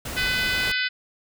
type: noise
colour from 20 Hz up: pink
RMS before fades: -32 dBFS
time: 0.05-0.72 s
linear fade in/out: 5 ms
type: harmonic tone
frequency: 502 Hz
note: B4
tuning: 28 cents sharp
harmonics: 3 / 4 / 5 / 6 / 7 / 8 / 9 / 10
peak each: -26 / -28 / -30 / -32 / -33 / -34 / -35 / -36 dBFS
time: 0.16-0.89 s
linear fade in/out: 20 ms
effects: none